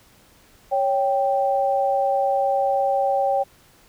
sine tone pair together, 554.4 / 784 Hz, C#5 / G5, 0 / 0 cents, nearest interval tritone, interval 600 cents, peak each -21 / -20 dBFS, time 0.71-3.44 s, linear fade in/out 20 ms, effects pink hiss -54 dBFS RMS until 3.88 s

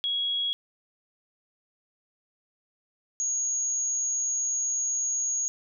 sine tone pair in turn, 3322 / 6644 Hz, G#7 / G#8, 0 / 0 cents, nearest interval octave, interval 1200 cents, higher second, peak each -25 dBFS, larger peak neither, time 0.04-0.53 / 3.2-5.48 s, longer second, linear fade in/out 0 ms, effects none

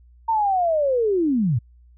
sine linear sweep, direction down, 920 to 103.6 Hz, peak -17 dBFS, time 0.28-1.59 s, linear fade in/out 10 ms, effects added 60 Hz sine -48 dBFS peak until 1.97 s

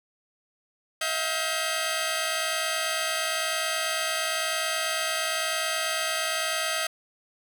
10% pulse tone cluster, 641 / 702 / 1578 Hz, E5 / F5 / G6, -49 / +9 / +11 cents, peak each -20 / -25 / -22 dBFS, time 1.01-6.87 s, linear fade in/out 5 ms, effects none

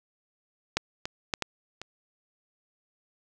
clicks, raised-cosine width 0.2 ms, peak -7 / -15 / -9 / -11 / -21 dBFS, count 5, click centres 0.77 / 1.055 / 1.338 / 1.423 / 1.816 s, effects none

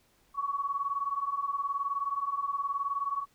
sine beating tone pair, 1108.7 / 1127.7 Hz, C#6 / C#6, 0 / +29 cents, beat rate 19 Hz, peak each -34 / -31 dBFS, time 0.34-3.26 s, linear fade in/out 50 ms, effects pink hiss -67 dBFS RMS until 3.34 s

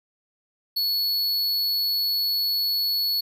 square tone, 4400 Hz, C#8, 14 cents flat, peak -22 dBFS, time 0.76-3.21 s, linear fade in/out 10 ms, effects none

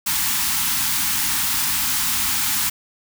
white band-stop noise, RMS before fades -21 dBFS, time 0.06-2.7 s, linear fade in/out 10 ms, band 300 to 790 Hz, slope 96 dB/octave, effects none

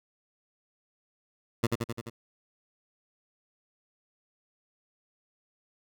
15% pulse tone with echo, 116.54 Hz, A#2, in tune, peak -16 dBFS, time 1.63-1.67 s, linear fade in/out 10 ms, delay 86 ms, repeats 5, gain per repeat -3 dB, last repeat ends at 2.1 s, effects none

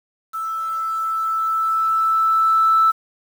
sine tone with level ramp, 1318.5 Hz, E6, in tune, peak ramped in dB -23 to -10 dBFS, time 0.33-2.92 s, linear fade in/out 20 ms, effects tanh soft clip ceiling -7 dBFS + 7-bit

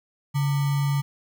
sine tone with sample-and-hold, 141.2 Hz, C#3, 32 cents sharp, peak -20 dBFS, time 0.34-1.02 s, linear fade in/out 20 ms, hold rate 1050 Hz, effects none

